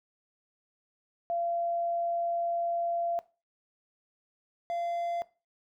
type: tone pair in turn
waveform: sine / triangle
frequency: 685 / 687.7 Hz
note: F5 / F5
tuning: -34 / -27 cents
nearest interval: unison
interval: 7 cents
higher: second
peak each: -28 dBFS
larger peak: neither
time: 1.3-3.19 / 4.7-5.22 s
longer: first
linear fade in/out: 0 ms
effects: noise-tail reverb RT60 0.3 s tail -18 dB re dry